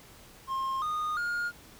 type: tone with pitch steps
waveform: triangle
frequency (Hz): 1065 / 1230.5 / 1421.6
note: C6 / D#6 / F6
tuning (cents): +30 / -20 / +30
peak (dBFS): -27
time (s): 0.47-1.52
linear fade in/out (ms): 50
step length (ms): 350
effects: pink hiss -53 dBFS RMS until 1.79 s